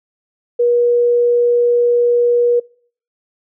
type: tone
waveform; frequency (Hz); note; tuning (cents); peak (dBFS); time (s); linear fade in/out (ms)
sine; 480.4; B4; -48; -10; 0.59-2.6; 10
effects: noise-tail reverb RT60 0.5 s tail -24 dB re dry